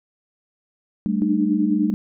sine chord, G suspended second, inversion none, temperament equal, 196 / 220 / 293.7 Hz, G3 / A3 / D4, 0 / 0 / 0 cents, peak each -22 / -22 / -28 dBFS, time 1.06-1.94 s, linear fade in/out 0 ms
sine tone, 303.5 Hz, D#4, 43 cents flat, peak -20 dBFS, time 1.22-1.9 s, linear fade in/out 0 ms
effects none

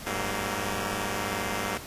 5% pulse tone cluster, 102.4 / 189.8 / 231.9 Hz, G#2 / F#3 / A#3, -24 / +44 / -9 cents, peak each -22 dBFS, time 0.06-1.78 s, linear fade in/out 10 ms, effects pink hiss -41 dBFS RMS until 1.86 s + resampled to 32000 Hz

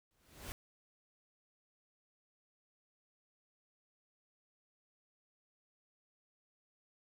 pink noise with exponential growth, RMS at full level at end -42 dBFS, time 0.11-0.52 s, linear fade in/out 0 ms, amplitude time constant 87 ms, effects none

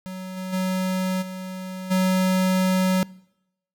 square tone with level steps, 186.3 Hz, F#3, 12 cents sharp, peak -32 / -29 / -22 / -31 / -18 dBFS, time 0.06-3.03 s, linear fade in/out 0 ms, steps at 0.36 / 0.52 / 1.21 / 1.9 s, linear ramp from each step 20 ms, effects noise-tail reverb RT60 0.8 s tail -23 dB re dry

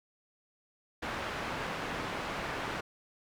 white low-pass noise, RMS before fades -37 dBFS, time 1.02-2.81 s, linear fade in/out 10 ms, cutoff 1700 Hz, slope 12 dB/octave, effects none

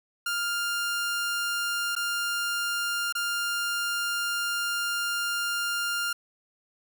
sawtooth tone with dropouts, 1400 Hz, F6, 4 cents sharp, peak -23 dBFS, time 0.26-6.13 s, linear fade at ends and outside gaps 5 ms, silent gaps 1.953-1.963 / 3.125-3.151 s, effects none

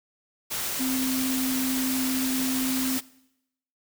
sine tone in noise, 260.5 Hz, C4, 7 cents flat, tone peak -25 dBFS, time 0.79-2.99 s, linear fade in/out 20 ms, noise white, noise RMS -30 dBFS, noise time 0.5-3.01 s, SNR +2 dB, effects noise-tail reverb RT60 0.8 s tail -20 dB re dry

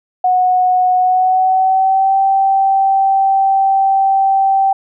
sine tone with pitch glide, 734 to 777.6 Hz, F#5 to G5, -14 to -14 cents, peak -9 dBFS, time 0.24-4.73 s, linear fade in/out 5 ms, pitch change +100 cents, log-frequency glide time 0.98-2.17 s, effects none

